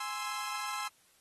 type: chord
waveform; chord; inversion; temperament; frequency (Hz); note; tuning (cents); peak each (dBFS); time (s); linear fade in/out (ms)
sawtooth; Ab augmented; none; equal; 830.6 / 1046.5 / 1318.5; Ab5 / C6 / E6; 0 / 0 / 0; -38 / -35 / -36; 0-0.88; 5
effects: white hiss -66 dBFS RMS until 1.2 s + AAC 32 kbps